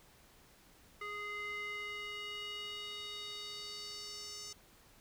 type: tone with band-pass filter sweep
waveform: square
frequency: 414.2 Hz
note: G#4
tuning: 5 cents flat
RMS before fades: -44 dBFS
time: 1.01-4.53 s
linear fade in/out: 5 ms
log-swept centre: 1700 to 5900 Hz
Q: 3.5
effects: pink hiss -63 dBFS RMS until 5 s